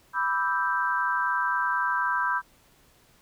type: chord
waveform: sine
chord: E minor seventh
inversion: second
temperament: equal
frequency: 987.8 / 1174.7 / 1318.5 / 1568 Hz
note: B5 / D6 / E6 / G6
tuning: 0 / 0 / 0 / 0 cents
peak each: -27 / -33 / -31 / -27 dBFS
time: 0.13-2.42 s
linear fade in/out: 50 ms
effects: pink hiss -60 dBFS RMS until 3.21 s